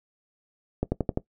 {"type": "accelerating click train", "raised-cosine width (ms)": 2, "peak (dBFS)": -11, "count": 5, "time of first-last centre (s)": [0.83, 1.174], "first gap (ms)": 90, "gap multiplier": 0.97, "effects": ["noise-tail reverb RT60 0.1 s tail -18 dB re dry"]}